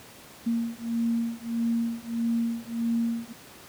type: beating tone pair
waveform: sine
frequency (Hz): 230.9 / 232.5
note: A#3 / A#3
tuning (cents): -16 / -4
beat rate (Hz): 1.6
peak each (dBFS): -28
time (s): 0.46-3.33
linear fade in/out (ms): 10
effects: pink hiss -48 dBFS RMS until 3.68 s + high-pass 100 Hz 12 dB/octave